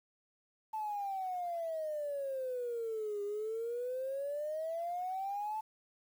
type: exponential two-way sweep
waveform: sine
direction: down then up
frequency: 880 to 404.4 to 880 Hz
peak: -34 dBFS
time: 0.73-5.61 s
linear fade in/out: 10 ms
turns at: 3.23 s
effects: tanh soft clip ceiling -31 dBFS + 10-bit